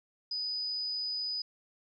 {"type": "tone", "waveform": "sine", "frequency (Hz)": 4978, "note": "D#8", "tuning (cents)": 0, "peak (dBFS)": -32, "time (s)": [0.31, 1.42], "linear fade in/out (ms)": 5, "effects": []}